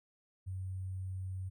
sine tone with sample-and-hold, 93.7 Hz, F#2, 22 cents sharp, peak -37 dBFS, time 0.46-1.5 s, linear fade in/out 20 ms, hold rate 8820 Hz, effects none

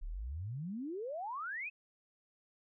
sine exponential sweep, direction up, 31.7 to 2637 Hz, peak -38 dBFS, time 0.01-1.7 s, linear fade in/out 20 ms, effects none

